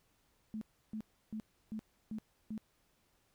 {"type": "tone bursts", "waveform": "sine", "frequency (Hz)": 217.2, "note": "A3", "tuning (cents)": -22, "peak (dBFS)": -38, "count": 6, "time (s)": [0.54, 2.578], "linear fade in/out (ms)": 0, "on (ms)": 73, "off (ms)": 320, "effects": ["pink hiss -74 dBFS RMS until 3.34 s"]}